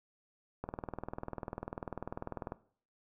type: click train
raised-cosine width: 1 ms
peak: -24 dBFS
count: 39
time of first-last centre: 0.64-2.521 s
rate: 20.2 Hz
effects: noise-tail reverb RT60 0.5 s tail -18 dB re dry